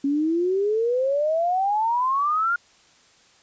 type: exponential sweep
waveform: sine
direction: up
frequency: 274.1 to 1430 Hz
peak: -19 dBFS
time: 0.04-2.56 s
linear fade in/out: 5 ms
effects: white hiss -56 dBFS RMS until 3.42 s + resampled to 16000 Hz